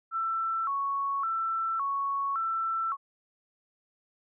sine tone with vibrato, 1217 Hz, D#6, 39 cents flat, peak -27 dBFS, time 0.11-2.97 s, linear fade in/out 50 ms, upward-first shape square, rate 0.89 Hz, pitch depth 160 cents each way, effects none

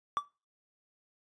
triangle tone with exponential decay, 1156 Hz, D6, 28 cents flat, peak -21 dBFS, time 0.17-0.25 s, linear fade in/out 0 ms, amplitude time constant 17 ms, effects noise-tail reverb RT60 0.3 s tail -20 dB re dry + resampled to 22050 Hz

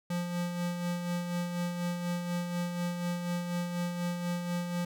square tone with tremolo, 175 Hz, F3, 4 cents sharp, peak -30 dBFS, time 0.1-4.85 s, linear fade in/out 5 ms, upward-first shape sine, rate 4.1 Hz, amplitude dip 45%, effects none

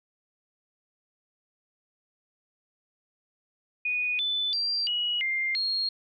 sine tone with pitch steps, 2473 / 3504 / 4724 / 2912 / 2104 / 4264 Hz, D#7 / A7 / D8 / F#7 / C7 / C8, -11 / -8 / +9 / -28 / +9 / +32 cents, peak -25 dBFS, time 3.85-5.89 s, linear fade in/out 5 ms, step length 340 ms, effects none

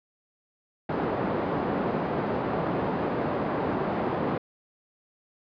pink band-pass noise, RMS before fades -28 dBFS, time 0.89-4.38 s, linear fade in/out 5 ms, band 190 to 940 Hz, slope 12 dB/octave, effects resampled to 11025 Hz

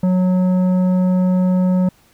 sine tone with tanh clipping, 183.4 Hz, F#3, 15 cents flat, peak -14 dBFS, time 0.03-1.89 s, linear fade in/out 5 ms, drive 10 dB, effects pink hiss -54 dBFS RMS until 2.13 s

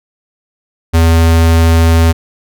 square tone, 82.41 Hz, E2, in tune, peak -6 dBFS, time 0.93-2.13 s, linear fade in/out 20 ms, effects none

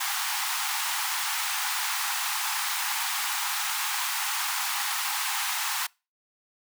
pink high-pass noise, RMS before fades -29 dBFS, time 0-5.87 s, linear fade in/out 10 ms, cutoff 780 Hz, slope 96 dB/octave, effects noise-tail reverb RT60 0.3 s tail -26 dB re dry

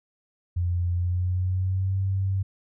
sine tone with pitch glide, 87.8 to 96.3 Hz, F2 to G2, +10 to -30 cents, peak -22 dBFS, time 0.56-2.43 s, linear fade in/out 10 ms, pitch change +160 cents, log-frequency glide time 0.94-1.98 s, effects none

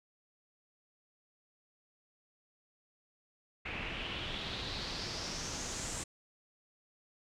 pink noise with low-pass filter sweep, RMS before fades -40 dBFS, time 3.65-6.04 s, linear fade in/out 10 ms, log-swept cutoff 2400 to 8000 Hz, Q 4, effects none

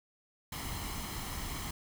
pink noise with comb filter, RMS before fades -39 dBFS, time 0.52-1.71 s, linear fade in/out 5 ms, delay 0.97 ms, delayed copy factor +0.55, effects none

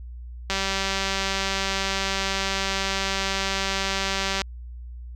click train, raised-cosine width 0.2 ms, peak -8 dBFS, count 761, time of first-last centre 0.5-4.418 s, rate 194 Hz, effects added 60 Hz sine -35 dBFS peak until 5.15 s

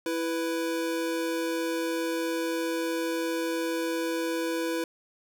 square tone pair together, 330.9 / 493.9 Hz, E4 / B4, +7 / 0 cents, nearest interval perfect fifth, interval 693 cents, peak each -30 / -32 dBFS, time 0.06-4.84 s, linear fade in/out 2 ms, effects none

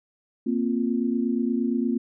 sine chord, Bb suspended second, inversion none, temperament equal, 233.1 / 261.6 / 349.2 Hz, Bb3 / C4 / F4, 0 / 0 / 0 cents, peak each -24 / -26 / -30 dBFS, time 0.46-1.98 s, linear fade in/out 10 ms, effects none

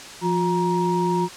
sine tone cluster, 173.5 / 357.4 / 942 Hz, F3 / F4 / A#5, -11 / +40 / +18 cents, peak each -23 dBFS, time 0.21-1.29 s, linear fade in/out 50 ms, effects white hiss -38 dBFS RMS until 1.36 s + low-pass 7000 Hz 12 dB/octave

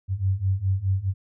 sine beating tone pair, 93.3 / 98.1 Hz, F#2 / G2, +15 / +2 cents, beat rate 4.8 Hz, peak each -25 / -23 dBFS, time 0.08-1.14 s, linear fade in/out 50 ms, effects none

